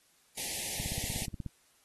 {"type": "band-stop noise", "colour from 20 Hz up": "white", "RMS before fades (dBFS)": -36, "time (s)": [0.37, 1.26], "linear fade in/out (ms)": 10, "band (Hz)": [900, 1800], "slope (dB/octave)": 96}
{"type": "click train", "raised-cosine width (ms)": 5, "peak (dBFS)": -25, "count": 12, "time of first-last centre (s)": [0.8, 1.463], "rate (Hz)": 16.6}
{"effects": ["white hiss -67 dBFS RMS until 1.84 s", "AAC 32 kbps"]}